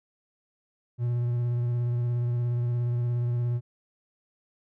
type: tone with vibrato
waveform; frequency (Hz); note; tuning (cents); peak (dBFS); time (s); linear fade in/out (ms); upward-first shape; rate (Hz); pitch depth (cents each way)
triangle; 120.5; B2; -42; -22; 0.98-3.61; 50; square; 17; 15
effects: none